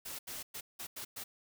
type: noise bursts at uneven times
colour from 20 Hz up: white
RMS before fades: -43 dBFS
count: 6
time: 0.05-0.19 / 0.27-0.43 / 0.54-0.61 / 0.79-0.87 / 0.96-1.05 / 1.16-1.24 s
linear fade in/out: 10 ms
effects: none